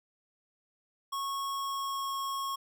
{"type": "tone with pitch glide", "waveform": "square", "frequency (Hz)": [1100, 1093], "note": ["C#6", "C#6"], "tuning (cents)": [-14, -25], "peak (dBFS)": -33, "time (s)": [1.12, 2.56], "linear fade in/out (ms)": 10, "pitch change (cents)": -11, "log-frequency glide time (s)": [1.53, 2.17], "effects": []}